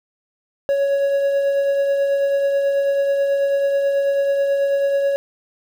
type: tone with tremolo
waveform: triangle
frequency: 557 Hz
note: C#5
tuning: 8 cents sharp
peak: -12 dBFS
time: 0.69-5.16 s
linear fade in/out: 0 ms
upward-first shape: triangle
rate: 9.2 Hz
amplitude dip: 35%
effects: 8-bit